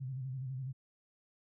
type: tone with vibrato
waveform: sine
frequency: 130.81 Hz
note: C3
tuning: in tune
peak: -37 dBFS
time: 0-0.73 s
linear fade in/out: 20 ms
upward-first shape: square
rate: 12 Hz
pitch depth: 58 cents each way
effects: none